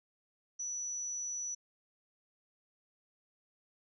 sine tone, 5920 Hz, F#8, in tune, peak -36 dBFS, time 0.59-1.55 s, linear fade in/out 10 ms, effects none

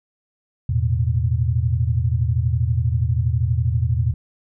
sine chord, E suspended fourth, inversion none, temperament equal with one note detuned, 82.41 / 111.09 / 123.47 Hz, E2 / A2 / B2, 0 / +17 / 0 cents, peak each -21 dBFS, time 0.69-4.14 s, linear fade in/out 5 ms, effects none

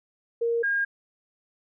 sine tone pair in turn, 466.2 / 1619.7 Hz, A#4 / G#6, 0 / -44 cents, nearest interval octave + minor seventh, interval 2156 cents, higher second, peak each -22 dBFS, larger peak neither, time 0.41-0.63 / 0.63-0.85 s, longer neither, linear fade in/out 10 ms, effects none

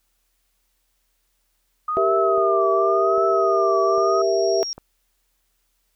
sine tone with vibrato, 1226 Hz, D#6, 26 cents flat, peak -21 dBFS, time 1.88-4.22 s, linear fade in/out 5 ms, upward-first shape triangle, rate 0.91 Hz, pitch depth 120 cents each way
sine chord, E diminished, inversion first, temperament equal, 392 / 466.2 / 659.3 Hz, G4 / Bb4 / E5, 0 / 0 / 0 cents, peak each -20 / -25 / -20 dBFS, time 1.97-4.63 s, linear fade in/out 0 ms
click train, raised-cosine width 1 ms, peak -24 dBFS, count 4, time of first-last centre 2.38-4.78 s, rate 1.25 Hz
sine tone with exponential growth, 5588 Hz, F8, in tune, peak -25 dBFS, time 2.61-4.73 s, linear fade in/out 0 ms, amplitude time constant 460 ms
effects added 40 Hz sine -70 dBFS peak until 5.95 s + white hiss -70 dBFS RMS until 5.95 s

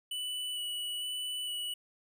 square tone with vibrato, 2960 Hz, F#7, in tune, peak -35 dBFS, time 0.11-1.74 s, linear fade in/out 5 ms, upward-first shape square, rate 1.1 Hz, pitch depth 10 cents each way, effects none

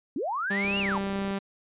sine linear two-way sweep, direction up then down, 227.8 to 2893 to 772 Hz, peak -27 dBFS, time 0.16-0.98 s, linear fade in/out 2 ms, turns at 0.79 s
sawtooth tone with pitch glide, 199.1 to 196.81 Hz, G3 to G3, +27 to +7 cents, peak -24 dBFS, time 0.5-1.39 s, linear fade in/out 10 ms, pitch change -20 cents, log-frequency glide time 0.76-0.9 s
click train, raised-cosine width 2 ms, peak -28 dBFS, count 23, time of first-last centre 0.65-1.309 s, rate 33.4 Hz
effects resampled to 8000 Hz

